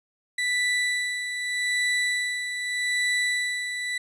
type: tone with tremolo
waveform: 35% pulse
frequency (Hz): 1975.5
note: B6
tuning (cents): 0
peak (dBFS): -20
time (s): 0.38-3.98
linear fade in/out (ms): 5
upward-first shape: sine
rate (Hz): 0.82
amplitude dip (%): 55
effects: resampled to 22050 Hz